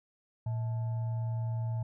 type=tone with frequency modulation; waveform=sine; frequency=114.9 Hz; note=A#2; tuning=25 cents flat; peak=-30 dBFS; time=0.46-1.83 s; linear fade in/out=5 ms; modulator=757 Hz; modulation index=0.21; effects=none